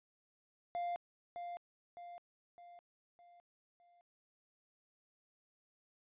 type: tone with echo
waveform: triangle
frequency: 698.5 Hz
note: F5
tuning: in tune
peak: -34 dBFS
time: 0.75-0.96 s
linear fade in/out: 0 ms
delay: 610 ms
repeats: 5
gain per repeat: -6 dB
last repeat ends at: 4.01 s
effects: resampled to 8000 Hz